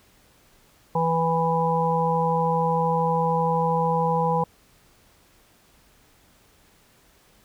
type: harmonic tone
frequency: 164.81 Hz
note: E3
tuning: in tune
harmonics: 1 / 3 / 5 / 6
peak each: -25 / -25 / -25 / -25 dBFS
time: 0.95-4.44 s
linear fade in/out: 5 ms
effects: pink hiss -58 dBFS RMS until 7.44 s